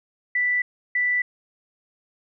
sine tone pair in turn, 1975.5 / 1975.5 Hz, B6 / B6, 0 / 0 cents, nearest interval unison, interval 0 cents, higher neither, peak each -19 dBFS, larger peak neither, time 0.35-0.62 / 0.95-1.22 s, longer neither, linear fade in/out 5 ms, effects none

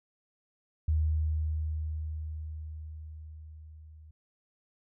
sine tone with level ramp, 77.78 Hz, D#2, in tune, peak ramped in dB -23 to -49 dBFS, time 0.88-4.11 s, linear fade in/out 5 ms, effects none

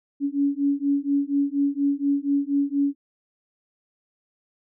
sine beating tone pair, 280 / 284.2 Hz, C#4 / C#4, +18 / +43 cents, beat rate 4.2 Hz, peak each -23 dBFS, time 0.2-2.95 s, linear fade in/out 50 ms, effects none

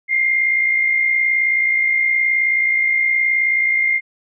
sine tone pair together, 2057 / 2116 Hz, C7 / C7, -30 / +19 cents, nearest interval unison, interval 49 cents, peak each -24 / -14 dBFS, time 0.08-4.01 s, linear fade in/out 50 ms, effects none

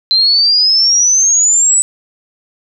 sine exponential sweep, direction up, 4067 to 8000 Hz, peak -7 dBFS, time 0.11-1.82 s, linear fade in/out 0 ms, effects none

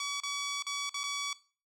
10% pulse tone with dropouts, 1137 Hz, C#6, 44 cents sharp, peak -25 dBFS, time 0-1.33 s, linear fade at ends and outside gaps 2 ms, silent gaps 0.202-0.234 / 0.624-0.666 / 0.894-0.942 / 1.034-1.038 s, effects noise-tail reverb RT60 0.4 s tail -19 dB re dry + low-pass 9000 Hz 12 dB/octave

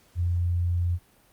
sine tone, 87.31 Hz, F2, in tune, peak -22 dBFS, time 0.15-0.99 s, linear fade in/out 50 ms, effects pink hiss -60 dBFS RMS until 1.32 s + Opus 48 kbps

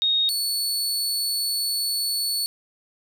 sine / sawtooth tone pair in turn, 3729 / 4435 Hz, A#7 / C#8, 0 / 0 cents, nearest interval minor third, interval 300 cents, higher second, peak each -18 / -20 dBFS, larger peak first, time 0.02-0.29 / 0.29-2.46 s, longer second, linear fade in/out 0 ms, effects none

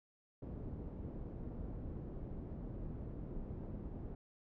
pink low-pass noise, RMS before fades -45 dBFS, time 0.42-4.15 s, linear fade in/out 5 ms, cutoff 360 Hz, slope 12 dB/octave, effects none

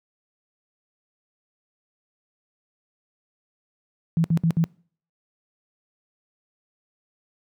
sine tone bursts, 164.81 Hz, E3, in tune, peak -16 dBFS, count 4, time 4.17-4.64 s, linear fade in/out 0 ms, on 71 ms, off 62 ms, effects noise-tail reverb RT60 0.5 s tail -25 dB re dry + high-pass 100 Hz 12 dB/octave

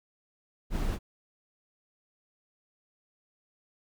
brown noise, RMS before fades -29 dBFS, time 0.7-0.99 s, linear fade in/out 50 ms, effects none

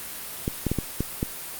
clicks, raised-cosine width 3 ms, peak -11 dBFS, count 6, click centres 0.479 / 0.667 / 0.716 / 0.787 / 1.006 / 1.229 s, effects white hiss -36 dBFS RMS until 1.59 s + Opus 32 kbps

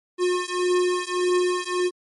square beating tone pair, 359 / 360.7 Hz, F4 / F#4, +48 / -44 cents, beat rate 1.7 Hz, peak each -24 dBFS, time 0.18-1.91 s, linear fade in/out 50 ms, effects MP3 48 kbps

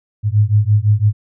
sine beating tone pair, 102.3 / 108.2 Hz, G#2 / A2, -26 / -29 cents, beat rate 5.9 Hz, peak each -13 dBFS, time 0.23-1.13 s, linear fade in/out 50 ms, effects none

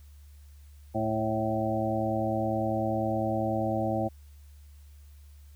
harmonic tone with a mistuned harmonic, 110 Hz, A2, in tune, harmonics 1 / 2 / 3 / 5 / 6 / 7, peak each -33 / -33 / -33 / -33 / -33 / -33 dBFS, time 0.94-4.09 s, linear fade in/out 20 ms, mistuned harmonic 6, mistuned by -15 cents, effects added 72 Hz sine -48 dBFS peak until 5.55 s + white hiss -65 dBFS RMS until 5.55 s

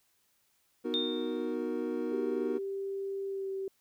triangle chord, B major seventh, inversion none, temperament equal, 246.9 / 311.1 / 370 / 466.2 Hz, B3 / D#4 / F#4 / A#4, 0 / 0 / 0 / 0 cents, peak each -35 dBFS, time 0.84-2.59 s, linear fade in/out 20 ms
sine tone with exponential decay, 3642 Hz, A#7, 41 cents flat, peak -27 dBFS, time 0.94-1.54 s, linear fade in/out 0 ms, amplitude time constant 130 ms
sine tone with pitch glide, 392 to 386.6 Hz, G4 to G4, 0 to -24 cents, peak -33 dBFS, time 2.12-3.68 s, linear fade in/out 2 ms, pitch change -24 cents, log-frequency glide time 3.28-3.49 s
effects white hiss -72 dBFS RMS until 3.8 s

